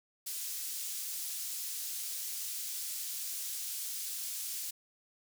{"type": "high-pass noise", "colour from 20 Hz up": "pink", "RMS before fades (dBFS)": -39, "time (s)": [0.26, 4.71], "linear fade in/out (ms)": 10, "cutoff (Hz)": 6000, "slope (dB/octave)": 12, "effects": []}